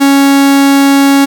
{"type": "tone", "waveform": "45% pulse", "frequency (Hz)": 277.2, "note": "C#4", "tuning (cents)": 0, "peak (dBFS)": -4, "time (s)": [0, 1.26], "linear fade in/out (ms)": 20, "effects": ["7-bit"]}